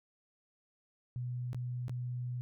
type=tone with dropouts; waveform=sine; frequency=123.47 Hz; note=B2; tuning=in tune; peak=-35 dBFS; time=1.16-2.41 s; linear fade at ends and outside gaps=0 ms; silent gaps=1.531-1.546 / 1.882-1.895 s; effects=none